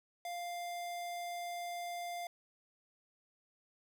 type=tone; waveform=square; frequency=698.5 Hz; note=F5; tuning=in tune; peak=-40 dBFS; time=0.25-2.27 s; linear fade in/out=2 ms; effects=none